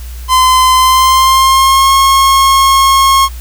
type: tone with pitch glide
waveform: 45% pulse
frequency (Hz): 1029 to 1083.9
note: C6 to C#6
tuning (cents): -29 to -39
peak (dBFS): -5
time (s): 0.28-3.29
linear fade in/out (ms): 50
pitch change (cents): +90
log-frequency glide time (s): 0.75-1.93
effects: added 60 Hz sine -22 dBFS peak until 3.4 s + white hiss -36 dBFS RMS until 3.4 s